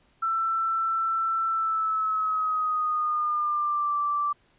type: tone with pitch glide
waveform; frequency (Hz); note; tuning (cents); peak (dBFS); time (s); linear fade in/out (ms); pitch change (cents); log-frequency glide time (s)
sine; 1335 to 1168.9; E6 to D6; +22 to -9; -23; 0.22-4.33; 10; -231; 1.49-3.96
effects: pink hiss -64 dBFS RMS until 4.58 s + resampled to 8000 Hz